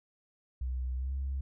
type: tone with pitch glide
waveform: sine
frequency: 63.4 to 67.56 Hz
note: B1 to C#2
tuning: +46 to -44 cents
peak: -30 dBFS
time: 0.61-1.41 s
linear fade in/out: 5 ms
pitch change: +110 cents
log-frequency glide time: 0.96-1.13 s
effects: tanh soft clip ceiling -28 dBFS